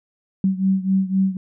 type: beating tone pair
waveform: sine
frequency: 190 / 193.9 Hz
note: F#3 / G3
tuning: +46 / -19 cents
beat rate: 3.9 Hz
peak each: -18 / -21 dBFS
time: 0.44-1.37 s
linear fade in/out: 2 ms
effects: none